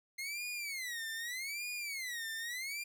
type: tone with vibrato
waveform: sawtooth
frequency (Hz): 2093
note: C7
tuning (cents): 0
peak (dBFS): -35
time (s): 0.18-2.84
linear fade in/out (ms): 10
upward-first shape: sine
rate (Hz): 0.82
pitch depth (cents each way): 270
effects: none